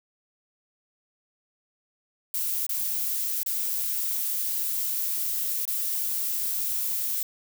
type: noise with dropouts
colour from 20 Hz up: violet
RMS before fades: -28 dBFS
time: 2.34-7.23 s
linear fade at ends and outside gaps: 2 ms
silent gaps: 2.666-2.692 / 3.432-3.461 / 5.653-5.677 s
effects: none